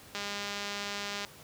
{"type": "click train", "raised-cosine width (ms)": 0.2, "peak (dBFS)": -19, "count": 224, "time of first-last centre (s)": [0.15, 1.249], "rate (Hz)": 203, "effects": ["pink hiss -52 dBFS RMS until 1.43 s", "high-pass 80 Hz 12 dB/octave"]}